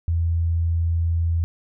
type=tone; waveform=sine; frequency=83.6 Hz; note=E2; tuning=25 cents sharp; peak=-18 dBFS; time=0.08-1.44 s; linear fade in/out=0 ms; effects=none